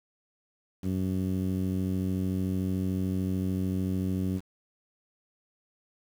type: tone with low-pass filter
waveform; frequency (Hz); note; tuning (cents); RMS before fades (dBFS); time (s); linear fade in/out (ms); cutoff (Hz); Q
10% pulse; 93.5; F#2; +19; -29; 0.82-4.41; 50; 230; 1.3
effects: 8-bit